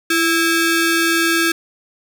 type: ring-modulated tone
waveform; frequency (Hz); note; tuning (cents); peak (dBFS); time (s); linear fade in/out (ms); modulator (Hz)
sawtooth; 981; B5; -12; -7; 0.1-1.52; 5; 647
effects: none